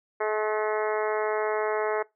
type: harmonic tone with a mistuned harmonic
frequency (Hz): 214.2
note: A3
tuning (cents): -46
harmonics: 2 / 3 / 4 / 5 / 6 / 7 / 8 / 9 / 10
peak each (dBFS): -27 / -31 / -33 / -35 / -37 / -38 / -39 / -40 / -41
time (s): 0.2-2.03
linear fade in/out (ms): 10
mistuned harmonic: 8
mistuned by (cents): +17
effects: noise-tail reverb RT60 0.2 s tail -22 dB re dry